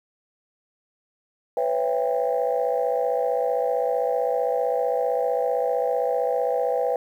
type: chord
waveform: sine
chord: C# half-diminished seventh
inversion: third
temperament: just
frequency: 498.9 / 554.4 / 665.2 / 798.3 Hz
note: B4 / C#5 / E5 / G5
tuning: +17 / 0 / +16 / +31 cents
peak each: -23 / -27 / -27 / -27 dBFS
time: 1.57-6.96 s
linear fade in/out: 2 ms
effects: tanh soft clip ceiling -12 dBFS + 9-bit